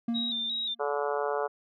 triangle tone with exponential decay, 233.1 Hz, A#3, in tune, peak -23 dBFS, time 0.08-0.82 s, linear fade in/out 5 ms, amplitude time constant 160 ms
sine tone with vibrato, 3700 Hz, A#7, 14 cents flat, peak -29 dBFS, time 0.14-0.75 s, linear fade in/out 20 ms, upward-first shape square, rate 2.8 Hz, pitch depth 53 cents each way
harmonic tone, 144.3 Hz, D3, 30 cents flat, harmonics 3 / 4 / 5 / 6 / 7 / 8 / 9 / 10, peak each -31 / -33 / -35 / -37 / -38 / -39 / -40 / -41 dBFS, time 0.79-1.48 s, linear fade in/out 20 ms
effects none

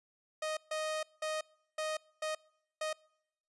sawtooth tone bursts at uneven times, 622.3 Hz, D#5, in tune, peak -30 dBFS, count 6, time 0.42-0.57 / 0.71-1.03 / 1.22-1.41 / 1.78-1.97 / 2.22-2.35 / 2.81-2.93 s, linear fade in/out 5 ms, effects noise-tail reverb RT60 0.8 s tail -26 dB re dry + resampled to 24000 Hz

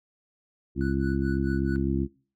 harmonic tone, 67.8 Hz, C#2, 38 cents flat, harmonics 1 / 2 / 3 / 4 / 5, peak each -30 / -30 / -30 / -30 / -30 dBFS, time 0.75-2.08 s, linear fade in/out 50 ms
triangle tone with tremolo, 1480 Hz, F#6, in tune, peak -34 dBFS, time 0.81-1.76 s, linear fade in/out 0 ms, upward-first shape sine, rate 4.6 Hz, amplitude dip 95%
effects noise-tail reverb RT60 0.4 s tail -22 dB re dry

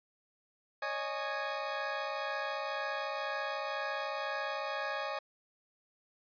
20% pulse chord, C# suspended second, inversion none, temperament equal with one note detuned, 554.4 / 614.4 / 830.6 Hz, C#5 / D#5 / G#5, 0 / -22 / 0 cents, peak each -34 dBFS, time 0.82-5.19 s, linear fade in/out 5 ms, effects resampled to 11025 Hz

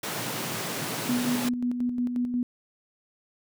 pink high-pass noise, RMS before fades -32 dBFS, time 0.03-1.49 s, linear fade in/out 5 ms, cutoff 110 Hz, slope 96 dB/octave
sine tone with tremolo, 245.2 Hz, B3, 12 cents flat, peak -23 dBFS, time 1.09-2.43 s, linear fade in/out 2 ms, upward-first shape square, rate 5.6 Hz, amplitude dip 45%
effects none

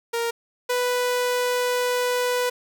sawtooth tone pair in turn, 466.2 / 494.3 Hz, A#4 / B4, 0 / +1 cents, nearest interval minor second, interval 101 cents, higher second, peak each -19 / -17 dBFS, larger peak second, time 0.13-0.31 / 0.69-2.5 s, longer second, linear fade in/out 10 ms, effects 9-bit

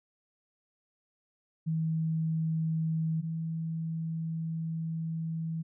sine tone pair in turn, 160.6 / 162.47 Hz, E3 / E3, -45 / -25 cents, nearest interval unison, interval 20 cents, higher second, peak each -27 / -31 dBFS, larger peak first, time 1.66-3.22 / 3.22-5.63 s, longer second, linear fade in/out 20 ms, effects none

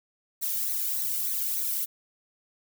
violet noise with flanger, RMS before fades -29 dBFS, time 0.41-1.86 s, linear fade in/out 20 ms, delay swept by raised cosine 0.48 to 1.39 ms, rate 3.4 Hz, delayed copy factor +0.9, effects none

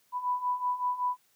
sine beating tone pair, 987.8 / 993.1 Hz, B5 / B5, 0 / +9 cents, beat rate 5.3 Hz, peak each -33 / -29 dBFS, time 0.12-1.17 s, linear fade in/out 50 ms, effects white hiss -68 dBFS RMS until 1.35 s + high-pass 80 Hz 12 dB/octave

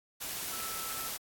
sine tone in noise, 1318.5 Hz, E6, in tune, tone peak -44 dBFS, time 0.51-1.1 s, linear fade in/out 20 ms, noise white, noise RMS -38 dBFS, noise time 0.2-1.18 s, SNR -9 dB, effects AAC 64 kbps

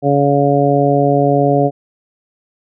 harmonic tone, 141.5 Hz, C#3, 36 cents sharp, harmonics 1 / 2 / 3 / 4 / 5, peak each -16 / -16 / -16 / -16 / -16 dBFS, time 0.02-1.71 s, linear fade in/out 50 ms, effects none

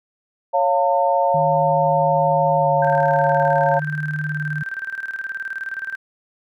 sine chord, Db augmented, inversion none, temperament equal with one note detuned, 554.4 / 698.5 / 903.2 Hz, Db5 / F5 / A5, 0 / 0 / +45 cents, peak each -19 dBFS, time 0.53-3.8 s, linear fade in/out 20 ms
sine tone with pitch glide, 155.56 to 150.35 Hz, D#3 to D3, 0 to +41 cents, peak -23 dBFS, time 1.34-4.63 s, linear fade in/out 5 ms, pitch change -59 cents, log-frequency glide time 2.59-2.66 s
sine tone with tremolo, 1568 Hz, G6, in tune, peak -23 dBFS, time 2.82-5.96 s, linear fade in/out 5 ms, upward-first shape square, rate 19 Hz, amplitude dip 70%
effects none

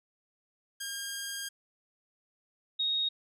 10% pulse / sine tone pair in turn, 1614 / 3747 Hz, G#6 / A#7, -50 / +8 cents, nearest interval octave + minor third, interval 1458 cents, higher second, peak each -27 dBFS, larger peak neither, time 0.8-1.49 / 2.79-3.09 s, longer first, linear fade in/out 10 ms, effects none

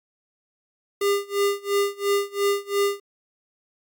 square tone with tremolo, 402.5 Hz, G4, 46 cents sharp, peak -18 dBFS, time 1.01-3 s, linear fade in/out 5 ms, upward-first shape sine, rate 2.9 Hz, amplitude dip 95%, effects MP3 96 kbps

